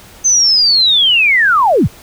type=linear sweep; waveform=sine; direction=down; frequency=6272 to 44.49 Hz; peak=-7 dBFS; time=0.24-1.88 s; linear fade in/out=20 ms; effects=pink hiss -39 dBFS RMS until 2.02 s